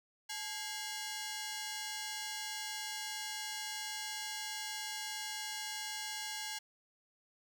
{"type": "ring-modulated tone", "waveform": "10% pulse", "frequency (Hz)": 1244.5, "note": "D#6", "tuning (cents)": 0, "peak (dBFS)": -28, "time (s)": [0.29, 6.59], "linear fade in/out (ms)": 10, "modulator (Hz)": 383, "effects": []}